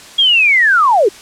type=linear sweep; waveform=sine; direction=down; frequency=3322 to 353.3 Hz; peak=-7 dBFS; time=0.18-1.09 s; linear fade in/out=10 ms; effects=white hiss -36 dBFS RMS until 1.21 s + low-pass 8000 Hz 12 dB/octave